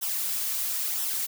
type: noise with flanger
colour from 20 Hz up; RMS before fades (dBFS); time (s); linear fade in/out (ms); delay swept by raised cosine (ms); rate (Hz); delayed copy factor
blue; -29; 0.01-1.27; 20; 0.43 to 4.93; 1; -0.55
effects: none